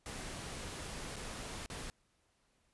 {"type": "noise with dropouts", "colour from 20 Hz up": "pink", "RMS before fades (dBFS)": -44, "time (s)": [0.06, 1.9], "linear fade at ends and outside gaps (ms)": 0, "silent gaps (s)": [[1.159, 1.165], [1.66, 1.701]], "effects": ["pink hiss -75 dBFS RMS until 2.73 s", "resampled to 24000 Hz"]}